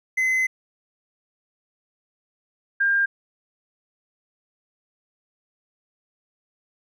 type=tone pair in turn; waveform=triangle / sine; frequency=2044 / 1602 Hz; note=C7 / G6; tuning=-41 / +37 cents; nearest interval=major third; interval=422 cents; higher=first; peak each=-17 dBFS; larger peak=neither; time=0.17-0.47 / 2.8-3.06 s; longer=first; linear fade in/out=10 ms; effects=none